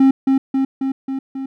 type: tone with echo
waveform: triangle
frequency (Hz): 268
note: C4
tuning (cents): +42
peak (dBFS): -6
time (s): 0-0.11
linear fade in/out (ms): 5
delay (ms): 270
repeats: 5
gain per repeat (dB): -3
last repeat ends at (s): 1.46
effects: none